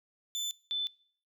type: tone pair in turn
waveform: 30% pulse / sine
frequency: 3517 / 3517 Hz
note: A7 / A7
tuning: -1 / -1 cents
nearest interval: unison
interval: 0 cents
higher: neither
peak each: -30 / -30 dBFS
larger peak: neither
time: 0.35-0.51 / 0.71-0.87 s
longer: neither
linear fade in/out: 0 ms
effects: noise-tail reverb RT60 0.6 s tail -24 dB re dry